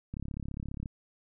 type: click train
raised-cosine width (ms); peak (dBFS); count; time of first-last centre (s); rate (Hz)
5; -25; 26; 0.14-0.858; 34.8
effects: none